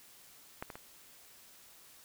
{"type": "clicks", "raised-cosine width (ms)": 0.5, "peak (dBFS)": [-23, -28, -30], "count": 3, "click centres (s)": [0.625, 0.702, 0.755], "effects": ["white hiss -58 dBFS RMS until 2.04 s"]}